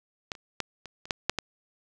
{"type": "clicks", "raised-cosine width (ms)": 0.2, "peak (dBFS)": [-15, -29, -11, -24, -27, -8, -6, -11], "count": 8, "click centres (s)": [0.318, 0.352, 0.603, 0.857, 1.055, 1.108, 1.296, 1.387], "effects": []}